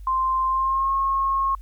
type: tone with pitch glide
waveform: sine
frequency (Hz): 1046.5 to 1084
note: C6 to C#6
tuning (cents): 0 to -39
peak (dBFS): -19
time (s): 0.07-1.55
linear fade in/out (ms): 2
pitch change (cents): +61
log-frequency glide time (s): 0.46-0.93
effects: added 49 Hz sine -36 dBFS peak until 1.61 s + white hiss -64 dBFS RMS until 1.61 s